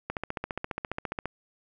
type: click train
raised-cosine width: 0.5 ms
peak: -16 dBFS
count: 18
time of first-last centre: 0.1-1.256 s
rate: 14.7 Hz
effects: none